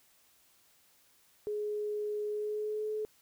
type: tone with pitch glide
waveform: sine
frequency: 419.4 to 429 Hz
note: G#4 to A4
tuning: +17 to -44 cents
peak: -32 dBFS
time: 1.47-3.05 s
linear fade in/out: 0 ms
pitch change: +39 cents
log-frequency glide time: 2.3-2.9 s
effects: white hiss -66 dBFS RMS until 3.21 s